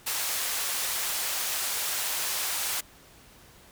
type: band-pass noise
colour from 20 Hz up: white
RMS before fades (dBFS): -30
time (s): 0.06-2.81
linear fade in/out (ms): 10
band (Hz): 580 to 16000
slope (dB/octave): 12
effects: pink hiss -54 dBFS RMS until 3.71 s